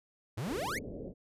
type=exponential sweep; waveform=45% pulse; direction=up; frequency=94.5 to 2356 Hz; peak=-34 dBFS; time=0.37-0.79 s; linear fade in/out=10 ms
type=low-pass noise; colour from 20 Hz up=white; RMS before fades=-42 dBFS; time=0.45-1.14 s; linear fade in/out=50 ms; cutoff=540 Hz; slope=48 dB/octave
effects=resampled to 32000 Hz